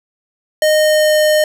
square tone with pitch glide, 616 to 611.7 Hz, D#5 to D#5, -17 to -30 cents, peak -10 dBFS, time 0.62-1.44 s, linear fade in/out 2 ms, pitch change -13 cents, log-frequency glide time 0.76-1.16 s, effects none

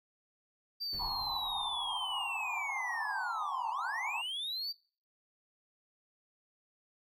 triangle linear two-way sweep, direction down then up, 4707 to 863 to 4707 Hz, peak -34 dBFS, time 0.8-4.73 s, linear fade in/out 20 ms, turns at 3.7 s
brown noise with exponential decay, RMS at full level -45 dBFS, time 0.93-2.82 s, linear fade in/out 2 ms, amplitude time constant 410 ms
pink band-pass noise, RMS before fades -40 dBFS, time 0.99-4.22 s, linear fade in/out 10 ms, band 780 to 1100 Hz, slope 96 dB/octave
effects noise-tail reverb RT60 0.4 s tail -22 dB re dry

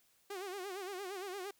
sawtooth tone with vibrato, 383.3 Hz, G4, 39 cents flat, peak -37 dBFS, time 0.3-1.51 s, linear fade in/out 5 ms, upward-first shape sine, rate 8.7 Hz, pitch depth 120 cents each way, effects white hiss -71 dBFS RMS until 1.59 s

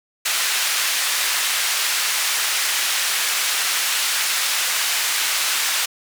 pink band-pass noise, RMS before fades -21 dBFS, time 0.25-5.86 s, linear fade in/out 10 ms, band 1700 to 13000 Hz, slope 12 dB/octave, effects none

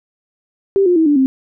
sine tone with pitch steps, 392 / 355.3 / 322.1 / 292 / 264.7 Hz, G4 / F4 / E4 / D4 / C4, 0 / +30 / -40 / -10 / +20 cents, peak -9 dBFS, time 0.76-1.26 s, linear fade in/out 0 ms, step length 100 ms, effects none

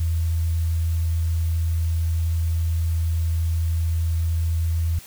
sine tone, 82.41 Hz, E2, in tune, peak -19 dBFS, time 0-4.99 s, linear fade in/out 5 ms, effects white hiss -44 dBFS RMS until 5.06 s

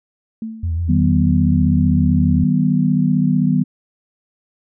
sine tone with exponential decay, 222.4 Hz, A3, 19 cents sharp, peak -21 dBFS, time 0.42-1.02 s, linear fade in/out 2 ms, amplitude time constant 130 ms
sine tone with vibrato, 83.7 Hz, E2, 27 cents sharp, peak -17 dBFS, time 0.63-2.44 s, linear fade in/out 5 ms, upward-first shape sine, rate 6.8 Hz, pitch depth 56 cents each way
sine chord, Eb augmented, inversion none, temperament equal with one note detuned, 155.56 / 190.97 / 246.9 Hz, Eb3 / G3 / B3, 0 / -45 / 0 cents, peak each -17 dBFS, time 0.88-3.64 s, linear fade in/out 20 ms
effects none

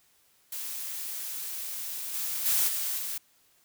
blue noise with level steps, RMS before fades -36 / -32 / -25 / -31 / -34 dBFS, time 0.52-3.18 s, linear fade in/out 5 ms, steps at 2.13 / 2.45 / 2.67 / 2.97 s, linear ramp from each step 20 ms, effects white hiss -65 dBFS RMS until 3.64 s

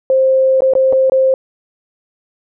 sine tone with dropouts, 527 Hz, C5, 12 cents sharp, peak -8 dBFS, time 0.1-1.34 s, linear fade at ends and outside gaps 1 ms, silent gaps 0.606-0.62 / 0.736-0.752 / 0.926-0.931 / 1.098-1.12 s, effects none

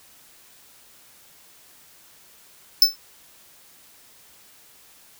square tone with exponential decay, 5274 Hz, E8, in tune, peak -7 dBFS, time 2.82-2.96 s, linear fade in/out 2 ms, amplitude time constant 29 ms, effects white hiss -52 dBFS RMS until 5.19 s

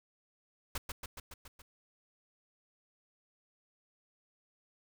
pink noise with echo, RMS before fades -36 dBFS, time 0.75-0.78 s, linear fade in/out 5 ms, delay 140 ms, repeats 6, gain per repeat -3 dB, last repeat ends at 1.62 s, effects none

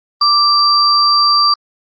sine tone pair together, 1174.7 / 4699 Hz, D6 / D8, 0 / 0 cents, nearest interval 2 octaves, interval 2400 cents, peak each -11 dBFS, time 0.21-1.54 s, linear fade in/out 5 ms, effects Opus 24 kbps

